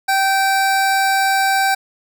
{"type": "tone", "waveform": "25% pulse", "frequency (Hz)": 777, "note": "G5", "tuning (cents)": -16, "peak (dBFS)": -10, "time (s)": [0.08, 1.75], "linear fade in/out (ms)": 10, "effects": []}